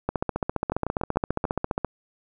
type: two click trains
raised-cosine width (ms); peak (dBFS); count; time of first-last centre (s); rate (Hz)
1; -13 / -10; 6 / 27; 0.72-1.452 / 0.09-1.847; 6.83 / 14.8
effects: none